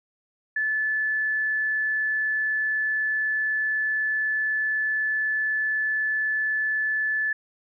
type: tone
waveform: sine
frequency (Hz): 1736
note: A6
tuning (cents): -24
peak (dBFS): -22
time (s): 0.56-7.33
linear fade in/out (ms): 5
effects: none